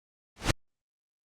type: noise with exponential growth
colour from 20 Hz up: pink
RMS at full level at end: -19 dBFS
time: 0.36-0.51 s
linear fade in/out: 5 ms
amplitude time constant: 32 ms
effects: low-pass 7000 Hz 12 dB/octave + Opus 48 kbps